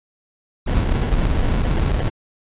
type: noise with sample-and-hold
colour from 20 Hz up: brown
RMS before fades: -18 dBFS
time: 0.66-2.1 s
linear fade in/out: 20 ms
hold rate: 1225 Hz
effects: resampled to 8000 Hz